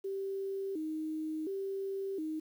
sine tone with vibrato, 349.2 Hz, F4, in tune, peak -34 dBFS, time 0.04-2.4 s, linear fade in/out 10 ms, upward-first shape square, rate 0.7 Hz, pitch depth 190 cents each way, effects 10-bit

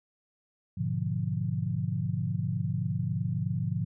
sine chord, G# diminished seventh, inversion none, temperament equal, 103.83 / 123.47 / 146.83 / 174.61 Hz, G#2 / B2 / D3 / F3, 0 / 0 / 0 / 0 cents, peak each -33 dBFS, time 0.77-3.85 s, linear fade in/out 10 ms, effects none

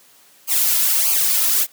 blue noise with flanger, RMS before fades -17 dBFS, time 0.47-1.67 s, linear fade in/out 50 ms, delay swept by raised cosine 0.53 to 2.63 ms, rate 1.6 Hz, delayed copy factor -1, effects white hiss -51 dBFS RMS until 1.72 s + high-pass 150 Hz 12 dB/octave

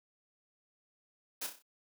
white noise with echo, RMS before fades -38 dBFS, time 1.41-1.47 s, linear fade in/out 10 ms, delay 31 ms, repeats 5, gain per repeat -6 dB, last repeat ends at 1.625 s, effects high-pass 200 Hz 12 dB/octave

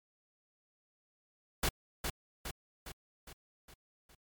pink noise with echo, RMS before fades -30 dBFS, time 1.63-1.69 s, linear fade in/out 5 ms, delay 410 ms, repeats 6, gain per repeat -5 dB, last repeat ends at 4.15 s, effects MP3 96 kbps

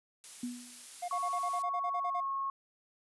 blue noise, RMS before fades -46 dBFS, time 0.24-1.62 s, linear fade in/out 0 ms
sine tone with exponential decay, 244.4 Hz, B3, 18 cents flat, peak -32 dBFS, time 0.43-0.86 s, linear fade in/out 5 ms, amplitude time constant 93 ms
triangle tone bursts, 709 Hz, F5, 26 cents sharp, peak -32 dBFS, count 12, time 1.02-2.206 s, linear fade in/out 10 ms, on 64 ms, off 38 ms
sine tone with pitch glide, 1108.7 to 1090.3 Hz, C#6 to C#6, 0 to -29 cents, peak -32 dBFS, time 1.11-2.5 s, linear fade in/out 2 ms, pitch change -29 cents, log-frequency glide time 1.98-2.17 s
effects resampled to 24000 Hz

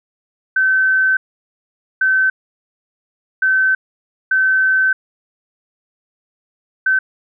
sine tone bursts at uneven times, 1534 Hz, G6, 38 cents flat, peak -11 dBFS, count 5, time 0.56-1.17 / 2.01-2.3 / 3.42-3.75 / 4.31-4.93 / 6.86-6.99 s, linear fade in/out 5 ms, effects none

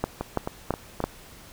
two click trains, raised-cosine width 1 ms, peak -14 / -9 dBFS, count 4 / 4, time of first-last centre 0.21-1.004 / 0.04-1.04 s, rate 3.78 / 3 Hz, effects pink hiss -48 dBFS RMS until 1.52 s

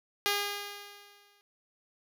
5% pulse tone with exponential decay, 407.3 Hz, G#4, 34 cents flat, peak -14 dBFS, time 0.26-1.41 s, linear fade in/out 0 ms, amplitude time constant 250 ms, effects none

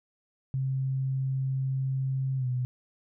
sine tone with pitch glide, 133.1 to 125.63 Hz, C3 to B2, +30 to +30 cents, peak -26 dBFS, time 0.54-2.65 s, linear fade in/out 0 ms, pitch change -100 cents, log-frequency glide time 2.37-2.47 s, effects none

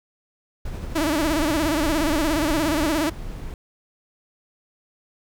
brown noise with tremolo, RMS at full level -30 dBFS, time 0.65-2.9 s, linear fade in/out 5 ms, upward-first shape triangle, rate 12 Hz, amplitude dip 30%
sawtooth tone with vibrato, 307.4 Hz, D#4, 21 cents flat, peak -16 dBFS, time 0.95-3.1 s, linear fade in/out 10 ms, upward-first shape sine, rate 17 Hz, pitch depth 140 cents each way
brown noise, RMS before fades -33 dBFS, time 1.14-3.54 s, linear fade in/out 2 ms
effects none

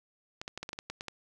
clicks, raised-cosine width 0.2 ms, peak -21 dBFS, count 10, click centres 0.415 / 0.479 / 0.576 / 0.63 / 0.691 / 0.731 / 0.789 / 0.9 / 1.009 / 1.083 s, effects none

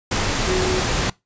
sine tone in noise, 370 Hz, F#4, in tune, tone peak -20 dBFS, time 0.48-0.8 s, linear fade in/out 5 ms, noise pink, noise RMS -21 dBFS, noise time 0.11-1.1 s, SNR -2 dB, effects noise-tail reverb RT60 0.2 s tail -22 dB re dry + resampled to 16000 Hz

